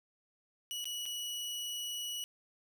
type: tone with dropouts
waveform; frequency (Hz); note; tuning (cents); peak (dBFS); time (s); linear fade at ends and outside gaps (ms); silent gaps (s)
sawtooth; 2932; F#7; -16; -34; 0.71-2.24; 0; 0.843-0.855 / 1.056-1.062
effects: none